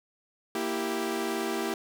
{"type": "chord", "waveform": "sawtooth", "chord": "E diminished", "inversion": "second", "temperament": "equal", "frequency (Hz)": [233.1, 329.6, 392], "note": ["Bb3", "E4", "G4"], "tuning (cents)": [0, 0, 0], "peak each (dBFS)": [-31, -29, -28], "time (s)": [0.55, 1.74], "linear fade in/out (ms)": 2, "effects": []}